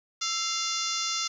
harmonic tone with a mistuned harmonic, 698.5 Hz, F5, in tune, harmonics 2 / 3 / 4 / 5 / 6 / 7 / 8 / 9 / 10, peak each -35 / -39 / -38 / -35 / -37 / -35 / -34 / -36 / -40 dBFS, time 0.21-1.28 s, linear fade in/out 10 ms, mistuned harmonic 2, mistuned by -82 cents, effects 10-bit

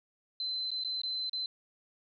sine tone with dropouts, 4061 Hz, B7, 48 cents sharp, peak -32 dBFS, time 0.4-1.46 s, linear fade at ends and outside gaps 2 ms, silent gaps 0.706-0.715 / 0.838-0.847 / 1.017-1.034 / 1.296-1.331 s, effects none

